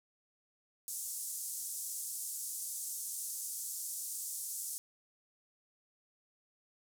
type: band-pass noise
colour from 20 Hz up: white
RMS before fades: -41 dBFS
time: 0.88-4.78 s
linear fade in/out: 0 ms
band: 6500 to 12000 Hz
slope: 24 dB/octave
effects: none